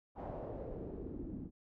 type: noise with low-pass filter sweep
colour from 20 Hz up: pink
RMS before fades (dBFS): -44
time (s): 0.15-1.51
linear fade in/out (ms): 50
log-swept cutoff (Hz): 790 to 240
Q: 2.8
effects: none